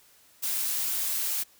blue noise, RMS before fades -29 dBFS, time 0.42-1.44 s, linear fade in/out 20 ms, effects white hiss -59 dBFS RMS until 1.59 s

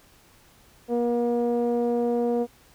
sawtooth tone with low-pass filter, 238.7 Hz, A#3, 41 cents sharp, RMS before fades -24 dBFS, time 0.88-2.47 s, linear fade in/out 50 ms, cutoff 570 Hz, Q 7.1, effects pink hiss -56 dBFS RMS until 2.74 s

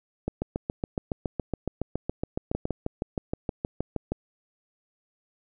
two click trains, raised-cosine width 2 ms, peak -14 / -14 dBFS, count 11 / 18, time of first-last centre 2.55-4.12 / 0.28-2.654 s, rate 6.37 / 7.16 Hz, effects none

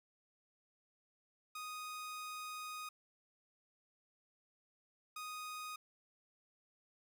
sawtooth tone bursts at uneven times, 1244.5 Hz, D#6, in tune, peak -40 dBFS, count 2, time 1.55-2.89 / 5.16-5.76 s, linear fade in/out 5 ms, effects none

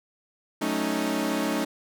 sawtooth chord, D# half-diminished seventh, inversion first, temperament equal with one note detuned, 185 / 219.4 / 277.2 / 311.1 Hz, F#3 / A3 / C#4 / D#4, 0 / -5 / 0 / 0 cents, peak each -31 / -26 / -26 / -25 dBFS, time 0.61-1.65 s, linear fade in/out 10 ms, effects none

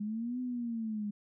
sine linear two-way sweep, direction up then down, 203.8 to 253.7 to 203.8 Hz, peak -33 dBFS, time 0-1.11 s, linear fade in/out 10 ms, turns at 0.4 s, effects none

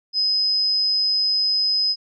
sine tone, 5050 Hz, D#8, 25 cents sharp, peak -17 dBFS, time 0.13-1.96 s, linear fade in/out 50 ms, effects none

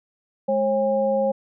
sine tone cluster, 210.2 / 541 / 809 Hz, G#3 / C#5 / G#5, +21 / -42 / -46 cents, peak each -27 / -19 / -28 dBFS, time 0.48-1.32 s, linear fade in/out 10 ms, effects none

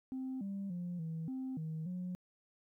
sine tone with pitch steps, 261.1 / 197.2 / 176.2 / 162 / 261.3 / 158.5 / 180.8 Hz, C4 / G3 / F3 / E3 / C4 / D#3 / F#3, -3 / +11 / +16 / -30 / -2 / +32 / -40 cents, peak -36 dBFS, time 0.12-2.15 s, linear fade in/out 0 ms, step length 290 ms, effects tanh soft clip ceiling -35 dBFS + 13-bit

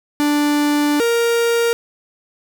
45% pulse tone pair in turn, 293.7 / 467.1 Hz, D4 / A#4, 0 / +3 cents, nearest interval minor sixth, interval 803 cents, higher second, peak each -14 dBFS, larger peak neither, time 0.2-1 / 1-1.73 s, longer first, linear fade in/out 0 ms, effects none

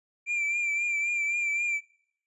triangle tone with vibrato, 2365 Hz, D7, 12 cents sharp, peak -24 dBFS, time 0.26-1.81 s, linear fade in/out 50 ms, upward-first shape triangle, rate 3.8 Hz, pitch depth 48 cents each way, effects noise-tail reverb RT60 0.7 s tail -25 dB re dry + resampled to 24000 Hz

